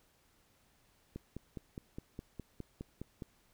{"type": "click train", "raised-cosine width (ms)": 3, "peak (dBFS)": -29, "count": 11, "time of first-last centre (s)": [1.16, 3.222], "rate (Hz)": 4.85, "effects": ["pink hiss -70 dBFS RMS until 3.53 s"]}